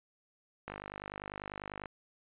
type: click train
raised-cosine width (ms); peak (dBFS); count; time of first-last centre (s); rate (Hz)
0.5; -25; 60; 0.68-1.858; 50.1
effects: resampled to 8000 Hz